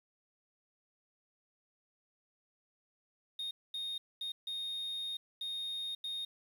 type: tone bursts at uneven times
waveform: sine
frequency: 3700 Hz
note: A#7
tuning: 14 cents flat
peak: -34 dBFS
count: 6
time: 3.39-3.51 / 3.74-3.98 / 4.21-4.32 / 4.47-5.17 / 5.41-5.95 / 6.04-6.25 s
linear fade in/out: 5 ms
effects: tanh soft clip ceiling -35 dBFS + 10-bit